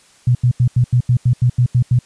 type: tone bursts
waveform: sine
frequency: 123 Hz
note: B2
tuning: 7 cents flat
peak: -9 dBFS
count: 11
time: 0.27-1.99 s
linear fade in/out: 5 ms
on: 80 ms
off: 84 ms
effects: white hiss -50 dBFS RMS until 2.05 s + resampled to 22050 Hz